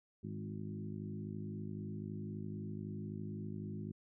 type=harmonic tone with a mistuned harmonic; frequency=51.91 Hz; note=G#1; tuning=in tune; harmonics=2 / 3 / 4 / 5 / 6 / 7; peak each=-46 / -46 / -45 / -52 / -53 / -52 dBFS; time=0.23-3.92 s; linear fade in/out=10 ms; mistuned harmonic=3; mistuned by=+30 cents; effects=none